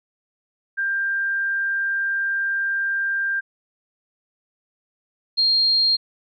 sine tone pair in turn, 1590 / 4220 Hz, G6 / C8, +24 / +14 cents, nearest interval octave + perfect fourth, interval 1690 cents, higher second, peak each -20 / -15 dBFS, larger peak second, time 0.77-3.41 / 5.37-5.97 s, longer first, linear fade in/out 20 ms, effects none

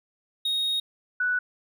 triangle / sine tone pair in turn, 3740 / 1481.2 Hz, A#7 / F#6, +5 / +1 cents, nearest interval octave + major third, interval 1604 cents, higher first, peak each -22 dBFS, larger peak neither, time 0.45-0.8 / 1.2-1.39 s, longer first, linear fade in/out 5 ms, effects none

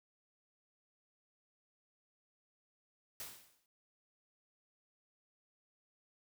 white noise with exponential decay, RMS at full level -43 dBFS, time 3.2-3.66 s, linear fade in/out 1 ms, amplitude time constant 100 ms, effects none

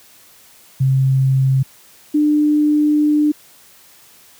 sine tone pair in turn, 133.2 / 299 Hz, C3 / D4, +31 / +31 cents, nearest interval octave + major second, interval 1400 cents, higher second, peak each -11 dBFS, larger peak neither, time 0.8-1.63 / 2.14-3.32 s, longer second, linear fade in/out 10 ms, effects white hiss -47 dBFS RMS until 4.39 s + high-pass 60 Hz 12 dB/octave

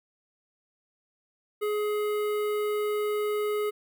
square tone with notch filter, 420 Hz, G#4, 19 cents sharp, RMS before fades -28 dBFS, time 1.61-3.71 s, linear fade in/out 20 ms, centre 5800 Hz, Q 0.5, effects none

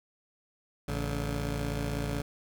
15% pulse tone pair together, 56.02 / 143.1 Hz, A1 / D3, +32 / -45 cents, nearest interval octave + major third, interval 1623 cents, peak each -26 / -28 dBFS, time 0.88-2.22 s, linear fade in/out 5 ms, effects none

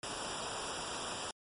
pink noise with comb filter, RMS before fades -40 dBFS, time 0.03-1.31 s, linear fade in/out 2 ms, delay 0.47 ms, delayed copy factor -0.85, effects MP3 48 kbps

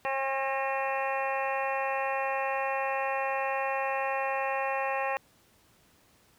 harmonic tone with a mistuned harmonic, 269.9 Hz, C#4, 46 cents flat, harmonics 2 / 3 / 4 / 5 / 6 / 7 / 8 / 9 / 10, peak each -33 / -32 / -35 / -46 / -45 / -36 / -48 / -40 / -40 dBFS, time 0.05-5.17 s, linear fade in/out 0 ms, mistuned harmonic 7, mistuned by -28 cents, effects pink hiss -63 dBFS RMS until 6.38 s + high-pass 60 Hz 12 dB/octave

